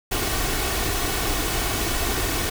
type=noise with comb filter; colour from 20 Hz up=pink; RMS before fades=-24 dBFS; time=0.11-2.5 s; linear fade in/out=10 ms; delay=2.7 ms; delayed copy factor=+0.5; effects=none